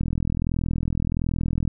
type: click train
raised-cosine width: 5 ms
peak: -12 dBFS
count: 70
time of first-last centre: 0.01-1.677 s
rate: 41.4 Hz
effects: none